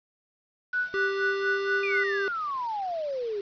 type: tone with tremolo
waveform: sine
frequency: 1480 Hz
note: F#6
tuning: in tune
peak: -23 dBFS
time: 0.73-2.04 s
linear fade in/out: 5 ms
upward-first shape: sine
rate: 4.2 Hz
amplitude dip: 90%
type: tone with pitch glide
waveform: square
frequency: 392 to 396.6 Hz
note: G4 to G4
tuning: 0 to +20 cents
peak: -28 dBFS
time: 0.94-2.28 s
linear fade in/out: 0 ms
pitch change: +20 cents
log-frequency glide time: 1.05-2 s
type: exponential sweep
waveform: sine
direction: down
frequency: 2477 to 392 Hz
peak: -28 dBFS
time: 1.83-3.41 s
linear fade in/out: 5 ms
effects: resampled to 11025 Hz + 8-bit